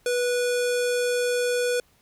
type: tone with low-pass filter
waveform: square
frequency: 490 Hz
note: B4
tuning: 14 cents flat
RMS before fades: -24 dBFS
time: 0.06-1.8 s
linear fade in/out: 2 ms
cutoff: 9600 Hz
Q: 1.6
effects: pink hiss -62 dBFS RMS until 2.01 s